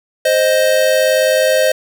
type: tone pair together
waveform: square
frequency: 523.3 / 622.3 Hz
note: C5 / D#5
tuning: 0 / 0 cents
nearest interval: minor third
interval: 300 cents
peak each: -14 dBFS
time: 0.25-1.72 s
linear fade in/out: 5 ms
effects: none